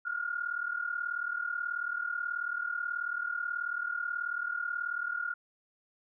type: tone pair together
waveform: sine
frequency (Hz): 1396.9 / 1435.3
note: F6 / F6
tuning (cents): 0 / +47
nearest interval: unison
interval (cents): 47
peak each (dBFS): -35 / -34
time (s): 0.05-5.34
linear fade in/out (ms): 10
effects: none